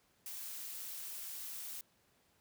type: noise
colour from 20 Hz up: blue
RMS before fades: -45 dBFS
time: 0.26-1.81 s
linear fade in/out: 2 ms
effects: pink hiss -72 dBFS RMS until 2.4 s + high-pass 80 Hz 12 dB/octave